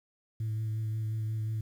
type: tone with vibrato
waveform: sine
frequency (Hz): 109.6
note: A2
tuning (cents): -6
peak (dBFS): -28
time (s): 0.4-1.61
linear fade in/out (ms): 5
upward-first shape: sine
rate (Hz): 5.6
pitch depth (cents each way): 18
effects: tanh soft clip ceiling -28 dBFS + 10-bit